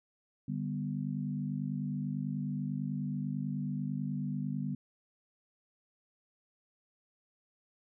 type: chord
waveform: sine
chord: G major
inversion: second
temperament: equal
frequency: 146.83 / 196 / 246.9 Hz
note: D3 / G3 / B3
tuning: 0 / 0 / 0 cents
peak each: -36 / -37 / -38 dBFS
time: 0.48-4.75 s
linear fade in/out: 5 ms
effects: none